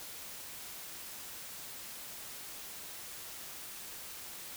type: silence
effects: white hiss -46 dBFS RMS until 4.56 s